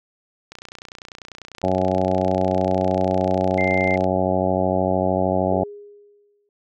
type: click train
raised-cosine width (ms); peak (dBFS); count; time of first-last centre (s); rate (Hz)
0.2; -20; 107; 0.52-4.042; 30.1
type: harmonic tone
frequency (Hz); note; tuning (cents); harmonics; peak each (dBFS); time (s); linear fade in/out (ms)
93.2; F#2; +13; 1 / 2 / 3 / 4 / 5 / 6 / 7 / 8 / 9; -28 / -25 / -27 / -27 / -30 / -24 / -24 / -27 / -29; 1.63-5.64; 5
type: tone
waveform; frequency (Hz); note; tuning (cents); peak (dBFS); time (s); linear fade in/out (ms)
sine; 2093; C7; 0; -22; 3.58-3.96; 2
type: tone with exponential decay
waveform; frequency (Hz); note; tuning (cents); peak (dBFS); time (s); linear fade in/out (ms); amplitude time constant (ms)
sine; 410.3; G#4; -21; -26; 5.52-6.49; 1; 210
effects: none